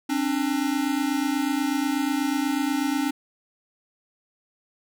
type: tone pair together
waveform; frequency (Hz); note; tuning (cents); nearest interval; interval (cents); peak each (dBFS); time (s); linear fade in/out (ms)
square; 268.8 / 297; C4 / D4; +47 / +20; major second; 173; -26 / -26; 0.09-3.11; 10
effects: none